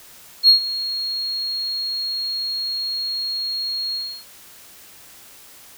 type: tone with ADSR envelope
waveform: sine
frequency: 4284 Hz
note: C8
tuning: 40 cents sharp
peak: -5 dBFS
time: 0.43-4.25 s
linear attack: 53 ms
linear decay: 110 ms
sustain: -17 dB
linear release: 310 ms
effects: tanh soft clip ceiling -3 dBFS + white hiss -45 dBFS RMS until 5.77 s